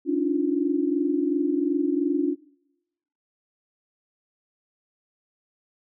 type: tone cluster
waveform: sine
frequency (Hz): 282.1 / 304.9 / 349.7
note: C#4 / D#4 / F4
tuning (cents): +30 / -35 / +2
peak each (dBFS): -24 / -26 / -26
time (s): 0.05-2.36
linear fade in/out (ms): 50
effects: noise-tail reverb RT60 0.9 s tail -23 dB re dry